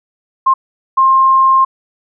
sine tone bursts at uneven times, 1061 Hz, C6, 24 cents sharp, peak -6 dBFS, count 2, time 0.46-0.54 / 0.97-1.65 s, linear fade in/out 10 ms, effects none

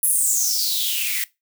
blue noise with high-pass filter sweep, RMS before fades -21 dBFS, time 0.03-1.24 s, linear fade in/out 2 ms, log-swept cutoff 11000 to 1900 Hz, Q 7.4, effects noise-tail reverb RT60 0.2 s tail -20 dB re dry

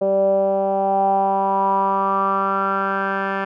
10% pulse tone with low-pass filter sweep, 195 Hz, G3, 9 cents flat, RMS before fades -19 dBFS, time 0.01-3.45 s, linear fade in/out 10 ms, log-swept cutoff 540 to 1800 Hz, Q 6.4, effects none

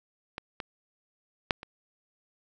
clicks, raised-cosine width 0.3 ms, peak -19 / -18 / -7 / -25 dBFS, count 4, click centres 0.381 / 0.602 / 1.508 / 1.631 s, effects none

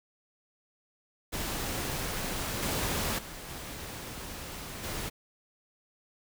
pink noise with level steps, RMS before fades -34 / -31 / -43 / -41 / -36 dBFS, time 1.32-5.1 s, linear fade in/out 20 ms, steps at 2.62 / 3.18 / 3.48 / 4.83 s, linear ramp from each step 10 ms, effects none

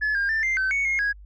sine tone with pitch steps, 1715 / 1609 / 1781 / 2092 / 1535 / 2222 / 2149 / 1653 Hz, A6 / G6 / A6 / C7 / G6 / C#7 / C7 / G#6, -45 / +45 / +21 / -1 / -37 / +4 / +46 / -9 cents, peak -19 dBFS, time 0.01-1.13 s, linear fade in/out 20 ms, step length 140 ms, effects tanh soft clip ceiling -19 dBFS + added 50 Hz sine -42 dBFS peak until 1.25 s

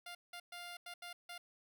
10% pulse tone bursts at uneven times, 701 Hz, F5, 6 cents sharp, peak -38 dBFS, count 6, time 0.06-0.15 / 0.33-0.4 / 0.52-0.77 / 0.86-0.94 / 1.02-1.13 / 1.29-1.38 s, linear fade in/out 5 ms, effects none

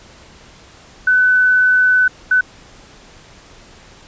sine tone bursts at uneven times, 1503 Hz, F#6, 27 cents sharp, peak -9 dBFS, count 2, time 1.07-2.08 / 2.31-2.41 s, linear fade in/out 5 ms, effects pink hiss -43 dBFS RMS until 4.07 s + resampled to 16000 Hz

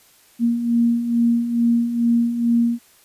sine beating tone pair, 233.1 / 235.4 Hz, A#3 / A#3, 0 / +17 cents, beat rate 2.3 Hz, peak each -23 / -16 dBFS, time 0.39-2.79 s, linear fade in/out 50 ms, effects white hiss -53 dBFS RMS until 3.04 s + resampled to 32000 Hz

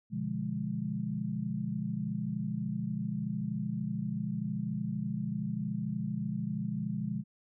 sine chord, B diminished seventh, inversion none, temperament equal, 123.47 / 146.83 / 174.61 / 207.7 Hz, B2 / D3 / F3 / Ab3, 0 / 0 / 0 / 0 cents, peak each -39 / -39 / -37 / -35 dBFS, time 0.1-7.24 s, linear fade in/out 50 ms, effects none

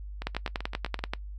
two click trains, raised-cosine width 0.3 ms, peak -13 / -20 dBFS, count 10 / 7, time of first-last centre 0.27-1.135 / 0.22-0.991 s, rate 10.4 / 7.78 Hz, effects noise-tail reverb RT60 0.1 s tail -21 dB re dry + added 50 Hz sine -37 dBFS peak until 1.38 s

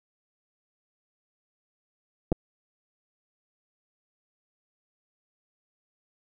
clicks, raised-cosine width 2 ms, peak -10 / -14 dBFS, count 2, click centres 2.319 / 2.325 s, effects none

